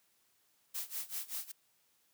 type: noise with tremolo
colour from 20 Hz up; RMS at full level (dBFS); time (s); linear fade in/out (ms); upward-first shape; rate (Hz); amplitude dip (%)
blue; -38; 0.74-1.52; 10; sine; 5.2; 90
effects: white hiss -73 dBFS RMS until 2.13 s + high-pass 80 Hz 12 dB/octave